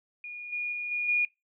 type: tone with level steps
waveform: sine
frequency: 2439 Hz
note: D#7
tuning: 35 cents flat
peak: -37 / -29 / -31 / -27 / -22 dBFS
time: 0.24-1.25 s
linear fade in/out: 2 ms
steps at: 0.52 / 0.72 / 0.91 / 1.08 s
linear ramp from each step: 10 ms
effects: noise-tail reverb RT60 0.2 s tail -23 dB re dry